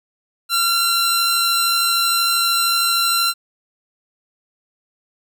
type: tone pair together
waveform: sawtooth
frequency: 1374 / 4049 Hz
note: F6 / B7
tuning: -29 / +42 cents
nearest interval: octave + perfect fifth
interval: 1871 cents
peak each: -15 dBFS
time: 0.49-3.34 s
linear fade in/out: 50 ms
effects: none